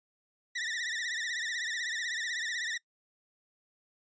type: tone with vibrato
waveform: sawtooth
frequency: 1864.7 Hz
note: A#6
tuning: in tune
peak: -29 dBFS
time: 0.55-2.78 s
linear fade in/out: 10 ms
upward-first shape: triangle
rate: 16 Hz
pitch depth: 130 cents each way
effects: noise-tail reverb RT60 0.1 s tail -23 dB re dry + resampled to 16000 Hz